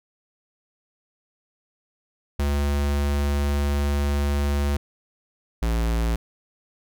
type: tone pair in turn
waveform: square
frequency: 71.6 / 56.83 Hz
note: D2 / A#1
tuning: -43 / -43 cents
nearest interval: major third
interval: 400 cents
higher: first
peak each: -21 dBFS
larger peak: neither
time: 2.39-4.77 / 5.62-6.16 s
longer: first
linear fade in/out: 5 ms
effects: none